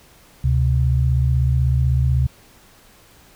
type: tone pair together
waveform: sine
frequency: 72 / 128.09 Hz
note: D2 / C3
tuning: -34 / -36 cents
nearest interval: minor seventh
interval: 998 cents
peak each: -17 dBFS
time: 0.44-2.27 s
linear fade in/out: 5 ms
effects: pink hiss -50 dBFS RMS until 3.35 s